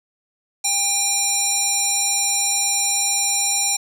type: tone with band-pass filter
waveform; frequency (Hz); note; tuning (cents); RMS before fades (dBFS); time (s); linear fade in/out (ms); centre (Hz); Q
square; 801; G5; +37; -20; 0.64-3.77; 10; 7400; 2.5
effects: none